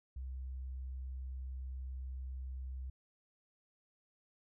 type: tone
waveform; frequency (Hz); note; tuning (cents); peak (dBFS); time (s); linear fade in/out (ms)
sine; 64.8; C2; -16; -40; 0.16-2.9; 5
effects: none